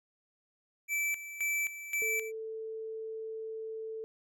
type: tone with tremolo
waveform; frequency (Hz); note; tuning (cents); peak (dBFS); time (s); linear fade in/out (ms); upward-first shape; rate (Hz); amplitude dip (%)
square; 2320; D7; -22; -30; 0.88-2.32; 50; square; 1.9; 75
type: tone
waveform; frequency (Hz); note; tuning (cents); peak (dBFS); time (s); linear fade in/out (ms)
sine; 442.6; A4; +10; -37; 2.02-4.04; 0
effects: none